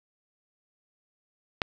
click, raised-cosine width 0.3 ms, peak -9 dBFS, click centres 1.618 s, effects none

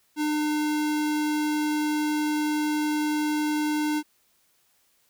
square tone, 301.8 Hz, D4, 47 cents sharp, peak -24 dBFS, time 0.16-4.03 s, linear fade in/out 50 ms, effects white hiss -66 dBFS RMS until 5.09 s

